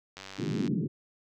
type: click train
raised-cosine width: 0.2 ms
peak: -25 dBFS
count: 50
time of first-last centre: 0.17-0.677 s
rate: 96.6 Hz
type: band-pass noise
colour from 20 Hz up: pink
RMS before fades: -30 dBFS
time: 0.38-0.88 s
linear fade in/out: 20 ms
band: 130 to 370 Hz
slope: 48 dB/octave
effects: none